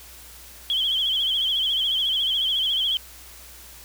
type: tone with vibrato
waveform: sine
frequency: 3208 Hz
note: G7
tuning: 39 cents sharp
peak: -20 dBFS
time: 0.7-2.97 s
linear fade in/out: 0 ms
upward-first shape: sine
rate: 14 Hz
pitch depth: 87 cents each way
effects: added 60 Hz sine -49 dBFS peak until 3.84 s + white hiss -45 dBFS RMS until 3.84 s